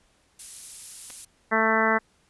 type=noise; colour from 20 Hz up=violet; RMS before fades=-35 dBFS; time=0.39-1.25 s; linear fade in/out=5 ms
type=clicks; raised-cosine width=0.2 ms; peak=-27 dBFS; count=2; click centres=1.101 / 1.105 s
type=harmonic tone; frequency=221.5 Hz; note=A3; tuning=12 cents sharp; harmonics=1 / 2 / 3 / 4 / 5 / 6 / 7 / 8 / 9; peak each=-28 / -28 / -28 / -28 / -28 / -28 / -28 / -28 / -28 dBFS; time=1.51-1.99 s; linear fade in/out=20 ms
effects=pink hiss -64 dBFS RMS until 2.29 s + resampled to 24000 Hz